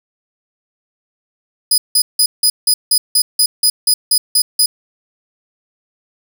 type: tone bursts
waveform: 20% pulse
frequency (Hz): 4978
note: D#8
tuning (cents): 0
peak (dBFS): -3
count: 13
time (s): 1.71-4.66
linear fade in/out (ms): 5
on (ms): 70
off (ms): 170
effects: none